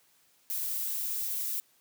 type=noise; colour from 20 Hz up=violet; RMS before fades=-33 dBFS; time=0.5-1.6 s; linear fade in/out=0 ms; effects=white hiss -66 dBFS RMS until 1.8 s + high-pass 100 Hz 12 dB/octave